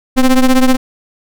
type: ring-modulated tone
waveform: square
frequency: 130.81 Hz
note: C3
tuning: in tune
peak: -4 dBFS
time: 0.16-0.77 s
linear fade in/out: 20 ms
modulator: 123 Hz
effects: none